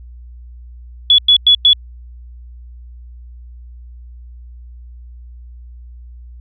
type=tone bursts; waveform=sine; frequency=3400 Hz; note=G#7; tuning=40 cents sharp; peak=-5 dBFS; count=4; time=1.1-1.732 s; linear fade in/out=2 ms; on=83 ms; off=100 ms; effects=added 60 Hz sine -33 dBFS peak until 6.4 s